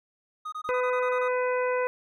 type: tone bursts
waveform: triangle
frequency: 1244.5 Hz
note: D#6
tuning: in tune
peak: -30 dBFS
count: 9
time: 0.45-1.284 s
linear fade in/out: 10 ms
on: 74 ms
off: 21 ms
type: harmonic tone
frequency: 501 Hz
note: B4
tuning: 25 cents sharp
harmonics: 1 / 2 / 3 / 4 / 5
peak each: -25 / -31 / -35 / -37 / -39 dBFS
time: 0.69-1.87 s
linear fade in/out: 0 ms
effects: none